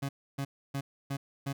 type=tone bursts; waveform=30% pulse; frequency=138.59 Hz; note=C#3; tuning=in tune; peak=-29 dBFS; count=5; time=0.02-1.53 s; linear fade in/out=10 ms; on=70 ms; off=290 ms; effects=none